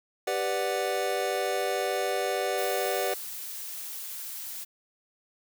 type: chord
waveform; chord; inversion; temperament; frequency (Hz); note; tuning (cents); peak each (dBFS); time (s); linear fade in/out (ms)
square; G major seventh; none; equal; 392 / 493.9 / 587.3 / 740; G4 / B4 / D5 / F#5; 0 / 0 / 0 / 0; -33; 0.27-3.14; 5
type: noise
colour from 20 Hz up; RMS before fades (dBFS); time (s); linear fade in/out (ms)
blue; -38; 2.57-4.65; 20
effects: none